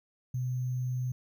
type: tone with sample-and-hold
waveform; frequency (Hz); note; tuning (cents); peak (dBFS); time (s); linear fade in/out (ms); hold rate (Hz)
sine; 125.8; B2; +32; -29; 0.34-1.12; 5; 6300
effects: none